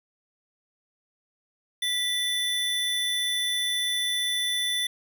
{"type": "tone pair together", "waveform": "square", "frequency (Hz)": [1967, 3505], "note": ["B6", "A7"], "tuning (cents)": [-7, -7], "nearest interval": "minor seventh", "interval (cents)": 1000, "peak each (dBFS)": [-32, -26], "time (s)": [1.82, 4.87], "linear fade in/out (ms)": 5, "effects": []}